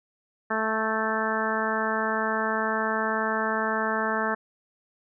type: harmonic tone with a mistuned harmonic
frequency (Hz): 219.5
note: A3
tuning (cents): -4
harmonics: 1 / 2 / 3 / 4 / 5 / 6 / 7 / 8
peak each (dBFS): -32 / -32 / -32 / -32 / -32 / -32 / -32 / -32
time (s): 0.5-4.35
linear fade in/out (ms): 10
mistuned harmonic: 7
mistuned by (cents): +19
effects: none